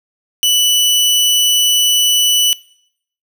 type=tone; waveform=sawtooth; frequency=2970 Hz; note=F#7; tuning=6 cents sharp; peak=-7 dBFS; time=0.43-2.53 s; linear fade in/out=0 ms; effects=noise-tail reverb RT60 0.7 s tail -22 dB re dry